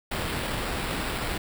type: noise with sample-and-hold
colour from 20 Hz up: pink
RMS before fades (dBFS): -30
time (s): 0.11-1.38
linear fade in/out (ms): 5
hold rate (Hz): 6300
effects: none